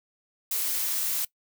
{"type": "noise", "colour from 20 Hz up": "blue", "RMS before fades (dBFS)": -28, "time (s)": [0.51, 1.25], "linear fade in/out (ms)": 5, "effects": ["noise-tail reverb RT60 0.1 s tail -21 dB re dry"]}